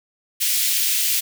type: high-pass noise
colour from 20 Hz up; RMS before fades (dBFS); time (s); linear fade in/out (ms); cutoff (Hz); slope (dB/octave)
white; -20; 0.4-1.21; 20; 2200; 24
effects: none